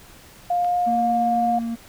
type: tone with pitch glide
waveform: sine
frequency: 706 to 711.3 Hz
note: F5 to F5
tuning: +19 to +32 cents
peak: -18 dBFS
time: 0.5-1.59 s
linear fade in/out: 5 ms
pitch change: +13 cents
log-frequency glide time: 0.61-0.76 s
type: click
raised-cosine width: 0.3 ms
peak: -23 dBFS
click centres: 0.646 s
type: tone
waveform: triangle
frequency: 231.1 Hz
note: A#3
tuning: 15 cents flat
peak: -22 dBFS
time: 0.86-1.76 s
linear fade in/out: 20 ms
effects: pink hiss -47 dBFS RMS until 1.88 s